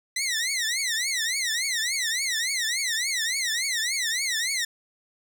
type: tone with vibrato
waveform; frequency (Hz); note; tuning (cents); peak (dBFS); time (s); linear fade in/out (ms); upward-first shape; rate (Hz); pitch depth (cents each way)
15% pulse; 1975.5; B6; 0; -18; 0.16-4.65; 5; triangle; 3.5; 240
effects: none